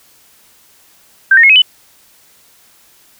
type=tone with pitch steps; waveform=sine; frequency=1568 / 1843.3 / 2167 / 2547 / 2994 Hz; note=G6 / A#6 / C#7 / D#7 / F#7; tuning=0 / -20 / -40 / +40 / +20 cents; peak=-3 dBFS; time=1.31-1.62 s; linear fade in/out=5 ms; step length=62 ms; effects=white hiss -48 dBFS RMS until 3.19 s